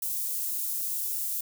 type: high-pass noise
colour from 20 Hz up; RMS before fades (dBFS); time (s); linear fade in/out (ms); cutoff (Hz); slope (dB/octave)
white; -31; 0.02-1.41; 5; 10000; 12
effects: none